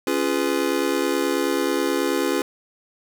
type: chord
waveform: square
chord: C# dominant seventh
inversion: none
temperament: just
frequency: 277.2 / 346.5 / 415.8 / 498.9 Hz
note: C#4 / E#4 / G#4 / B4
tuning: 0 / -14 / +2 / +17 cents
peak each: -26 / -25 / -27 / -28 dBFS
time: 0.07-2.42 s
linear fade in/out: 2 ms
effects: none